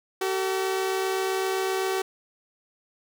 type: tone pair together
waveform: sawtooth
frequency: 381.1 / 448.8 Hz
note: G4 / A4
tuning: -49 / +34 cents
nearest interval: minor third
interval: 283 cents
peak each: -21 / -29 dBFS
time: 0.21-2.02 s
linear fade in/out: 5 ms
effects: none